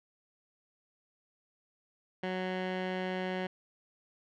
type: tone with low-pass filter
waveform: 15% pulse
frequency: 185 Hz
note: F#3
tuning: in tune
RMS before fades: -35 dBFS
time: 2.23-3.47 s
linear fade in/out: 5 ms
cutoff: 2600 Hz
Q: 1.6
effects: none